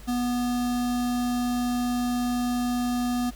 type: tone with notch filter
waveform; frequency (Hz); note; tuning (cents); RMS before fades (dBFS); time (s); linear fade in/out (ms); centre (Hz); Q
square; 244.7; B3; -16; -26; 0.07-3.31; 20; 2200; 1.7
effects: added 50 Hz sine -41 dBFS peak until 3.35 s + pink hiss -50 dBFS RMS until 3.35 s